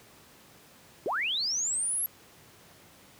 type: linear sweep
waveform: sine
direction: up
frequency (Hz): 323.6 to 11550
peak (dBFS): -27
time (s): 1.06-2.06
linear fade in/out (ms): 0
effects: pink hiss -55 dBFS RMS until 3.19 s + high-pass 100 Hz 12 dB/octave